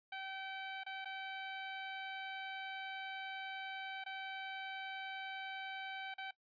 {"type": "tone with dropouts", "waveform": "15% pulse", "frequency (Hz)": 770, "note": "G5", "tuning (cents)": -31, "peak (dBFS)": -36, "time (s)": [0.12, 6.31], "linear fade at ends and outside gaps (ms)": 5, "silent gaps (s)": [[0.836, 0.863], [1.047, 1.055], [4.04, 4.061], [6.141, 6.181]], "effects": ["noise-tail reverb RT60 0.1 s tail -19 dB re dry", "resampled to 11025 Hz"]}